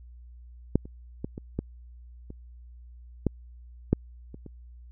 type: clicks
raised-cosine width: 3 ms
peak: -7 / -30 / -18 / -23 / -15 / -28 / -10 / -7 / -28 / -28 dBFS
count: 10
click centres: 0.756 / 0.855 / 1.245 / 1.379 / 1.59 / 2.304 / 3.267 / 3.93 / 4.344 / 4.463 s
effects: added 60 Hz sine -45 dBFS peak until 4.91 s